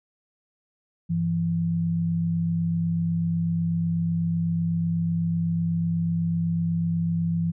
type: tone pair together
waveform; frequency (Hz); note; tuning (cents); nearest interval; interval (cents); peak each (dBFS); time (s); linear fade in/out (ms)
sine; 99.8 / 167.84; G2 / E3; +32 / +31; major sixth; 899; -31 / -22; 1.09-7.52; 20
effects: none